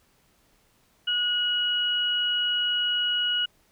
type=tone pair together; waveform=sine; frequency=1454 / 2910 Hz; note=F#6 / F#7; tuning=-31 / -29 cents; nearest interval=octave; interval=1202 cents; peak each=-30 / -23 dBFS; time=1.07-3.46 s; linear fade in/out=10 ms; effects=pink hiss -64 dBFS RMS until 3.71 s